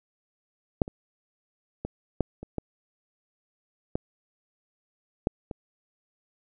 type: clicks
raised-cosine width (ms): 2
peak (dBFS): -7 / -24 / -18 / -9 / -25 / -16 / -13 / -9 / -21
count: 9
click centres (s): 0.818 / 0.879 / 1.85 / 2.207 / 2.43 / 2.583 / 3.955 / 5.271 / 5.512
effects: none